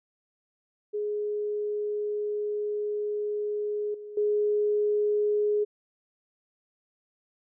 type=tone with level steps; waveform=sine; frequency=417.7 Hz; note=G#4; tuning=10 cents sharp; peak=-27 / -38 / -22 dBFS; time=0.93-5.65 s; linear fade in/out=20 ms; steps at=3.94 / 4.17 s; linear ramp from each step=5 ms; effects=none